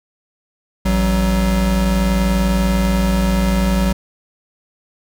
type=tone pair together; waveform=square; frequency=55.97 / 188.4 Hz; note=A1 / F#3; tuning=+30 / +32 cents; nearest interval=octave + major sixth; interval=2102 cents; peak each=-17 dBFS; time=0.85-3.93 s; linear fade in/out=10 ms; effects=none